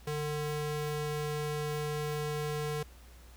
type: ring-modulated tone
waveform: square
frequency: 299.6 Hz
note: D4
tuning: 35 cents sharp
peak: -30 dBFS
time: 0.07-2.83 s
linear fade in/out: 5 ms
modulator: 152 Hz
effects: added 60 Hz sine -51 dBFS peak until 3.36 s + pink hiss -59 dBFS RMS until 3.36 s